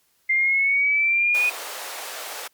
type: exponential sweep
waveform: sine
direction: up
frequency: 2093 to 2489 Hz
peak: -17 dBFS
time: 0.29-1.5 s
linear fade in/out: 10 ms
type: high-pass noise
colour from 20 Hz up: pink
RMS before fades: -34 dBFS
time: 1.34-2.48 s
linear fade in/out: 10 ms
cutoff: 510 Hz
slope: 24 dB/octave
effects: white hiss -65 dBFS RMS until 2.53 s + Opus 48 kbps